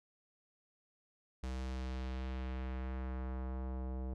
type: tone with low-pass filter sweep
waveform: square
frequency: 64.4 Hz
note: C2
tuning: 27 cents flat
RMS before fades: -40 dBFS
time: 1.43-4.14 s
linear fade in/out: 5 ms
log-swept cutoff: 7600 to 630 Hz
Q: 1
effects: none